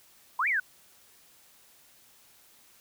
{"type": "exponential two-way sweep", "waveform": "sine", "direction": "up then down", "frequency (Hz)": [924, 2427, 1449], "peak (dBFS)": -24, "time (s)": [0.39, 0.6], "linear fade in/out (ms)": 5, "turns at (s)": 0.48, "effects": ["white hiss -59 dBFS RMS until 2.8 s"]}